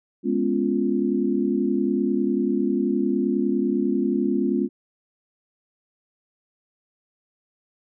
sine chord, C# dominant seventh, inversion second, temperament equal, 207.7 / 246.9 / 277.2 / 349.2 Hz, G#3 / B3 / C#4 / E#4, 0 / 0 / 0 / 0 cents, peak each -25 dBFS, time 0.23-4.69 s, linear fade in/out 50 ms, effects none

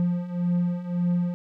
triangle beating tone pair, 174.61 / 176.41 Hz, F3 / F3, 0 / +18 cents, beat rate 1.8 Hz, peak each -26 / -22 dBFS, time 0-1.34 s, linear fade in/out 0 ms, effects none

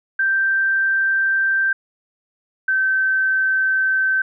sine tone pair in turn, 1568 / 1543.7 Hz, G6 / G6, 0 / -27 cents, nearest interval unison, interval 27 cents, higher first, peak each -15 dBFS, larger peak neither, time 0.19-1.73 / 2.68-4.22 s, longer neither, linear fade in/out 5 ms, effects none

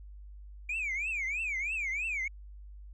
sine tone with vibrato, 2349 Hz, D7, in tune, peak -29 dBFS, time 0.69-2.28 s, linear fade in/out 5 ms, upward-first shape triangle, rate 3.1 Hz, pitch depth 260 cents each way, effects tanh soft clip ceiling -29 dBFS + added 50 Hz sine -45 dBFS peak until 2.93 s

